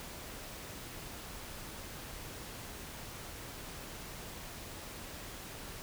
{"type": "silence", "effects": ["pink hiss -46 dBFS RMS until 5.82 s"]}